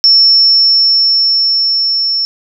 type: tone with level ramp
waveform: sine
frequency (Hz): 5400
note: E8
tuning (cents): +41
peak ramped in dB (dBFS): -3 to -11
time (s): 0.04-2.25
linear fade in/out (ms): 0
effects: none

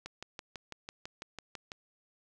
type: click train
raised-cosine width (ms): 0.2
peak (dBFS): -24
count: 11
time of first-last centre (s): 0.06-1.718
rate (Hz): 6.03
effects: none

